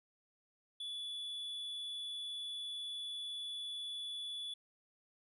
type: tone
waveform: triangle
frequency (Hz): 3437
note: A7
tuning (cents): -41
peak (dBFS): -39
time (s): 0.8-4.54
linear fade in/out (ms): 5
effects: resampled to 32000 Hz